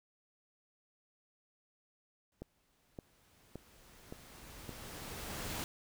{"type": "noise with exponential growth", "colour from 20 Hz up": "pink", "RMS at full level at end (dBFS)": -39, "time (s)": [2.32, 5.64], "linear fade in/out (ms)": 1, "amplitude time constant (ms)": 720}
{"type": "click train", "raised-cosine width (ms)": 2, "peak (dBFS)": -30, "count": 5, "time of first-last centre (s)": [2.42, 4.693], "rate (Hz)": 1.76}
{"effects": []}